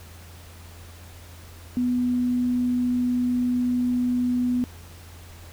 sine tone, 246.9 Hz, B3, in tune, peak -20 dBFS, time 1.77-4.64 s, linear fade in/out 0 ms, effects added 85 Hz sine -43 dBFS peak until 5.52 s + pink hiss -48 dBFS RMS until 5.52 s

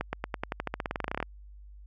accelerating click train, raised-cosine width 0.5 ms, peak -15 dBFS, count 21, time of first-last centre 0.01-1.227 s, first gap 120 ms, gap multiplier 0.92, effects added 50 Hz sine -46 dBFS peak until 1.86 s

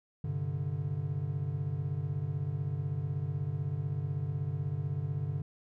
triangle chord, G suspended fourth, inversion none, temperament equal, 98 / 130.81 / 146.83 Hz, G2 / C3 / D3, 0 / 0 / 0 cents, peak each -35 / -35 / -32 dBFS, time 0.24-5.42 s, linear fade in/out 5 ms, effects none

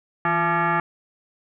sine tone with frequency modulation, 164.81 Hz, E3, in tune, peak -18 dBFS, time 0.25-0.8 s, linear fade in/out 2 ms, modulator 512 Hz, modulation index 3.2, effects none

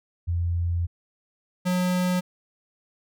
sine / square tone pair in turn, 86 / 181.07 Hz, F2 / F#3, -26 / -37 cents, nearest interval octave + minor second, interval 1289 cents, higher second, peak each -22 dBFS, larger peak neither, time 0.27-0.87 / 1.65-2.21 s, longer first, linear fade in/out 20 ms, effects none

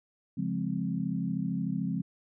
sine chord, Db major seventh, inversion none, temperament equal, 138.59 / 174.61 / 207.7 / 261.6 Hz, Db3 / F3 / Ab3 / C4, 0 / 0 / 0 / 0 cents, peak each -37 / -32 / -34 / -35 dBFS, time 0.37-2.02 s, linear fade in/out 10 ms, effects none

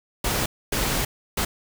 pink noise bursts at uneven times, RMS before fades -24 dBFS, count 3, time 0.24-0.46 / 0.72-1.05 / 1.37-1.45 s, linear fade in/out 5 ms, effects none

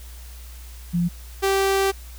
sine / sawtooth tone pair in turn, 173.6 / 389.7 Hz, F3 / G4, -10 / -10 cents, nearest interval octave + major second, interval 1400 cents, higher second, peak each -18 / -14 dBFS, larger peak second, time 0.93-1.09 / 1.42-1.92 s, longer second, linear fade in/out 20 ms, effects added 60 Hz sine -37 dBFS peak until 2.18 s + white hiss -47 dBFS RMS until 2.18 s

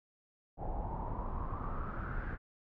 brown noise with low-pass filter sweep, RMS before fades -38 dBFS, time 0.57-2.38 s, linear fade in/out 50 ms, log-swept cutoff 760 to 1600 Hz, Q 6.9, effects none

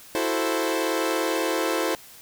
sawtooth chord, F# half-diminished seventh, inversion third, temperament equal, 329.6 / 370 / 440 / 523.3 Hz, E4 / F#4 / A4 / C5, 0 / 0 / 0 / 0 cents, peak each -23 / -27 / -25 / -24 dBFS, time 0.15-1.95 s, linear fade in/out 0 ms, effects white hiss -47 dBFS RMS until 2.21 s

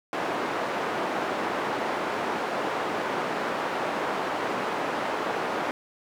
white band-pass noise, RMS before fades -29 dBFS, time 0.13-5.71 s, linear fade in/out 0 ms, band 260 to 1100 Hz, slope 12 dB/octave, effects none

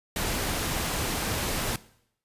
pink noise, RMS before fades -29 dBFS, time 0.16-1.76 s, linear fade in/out 2 ms, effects noise-tail reverb RT60 0.7 s tail -19 dB re dry + resampled to 32000 Hz

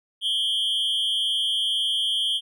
triangle tone with amplitude modulation, 3200 Hz, G7, 35 cents sharp, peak -16 dBFS, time 0.21-2.41 s, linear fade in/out 50 ms, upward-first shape sine, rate 222 Hz, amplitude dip 90%, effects none

